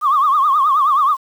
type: tone with vibrato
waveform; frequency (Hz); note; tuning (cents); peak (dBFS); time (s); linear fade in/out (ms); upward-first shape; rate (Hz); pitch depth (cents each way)
sine; 1150; D6; -37; -10; 0.01-1.17; 50; triangle; 9.4; 170
effects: tanh soft clip ceiling -6 dBFS + 7-bit